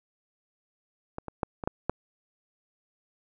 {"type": "clicks", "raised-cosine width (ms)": 1, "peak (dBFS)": [-20, -22, -12, -20, -12, -11], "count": 6, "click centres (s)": [1.184, 1.283, 1.432, 1.638, 1.675, 1.896], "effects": []}